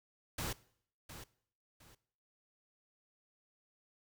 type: noise with echo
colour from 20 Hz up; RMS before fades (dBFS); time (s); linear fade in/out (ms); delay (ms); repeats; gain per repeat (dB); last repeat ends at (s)
pink; -39; 0.38-0.53; 5; 710; 2; -11; 1.95
effects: noise-tail reverb RT60 0.6 s tail -20 dB re dry